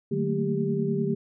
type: tone cluster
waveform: sine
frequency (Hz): 150.1 / 186.4 / 218.5 / 228.5 / 395.7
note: D3 / F#3 / A3 / A#3 / G4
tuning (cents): +38 / +13 / -12 / -34 / +16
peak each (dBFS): -29 / -31 / -30 / -33 / -28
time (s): 0.11-1.15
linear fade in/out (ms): 10
effects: none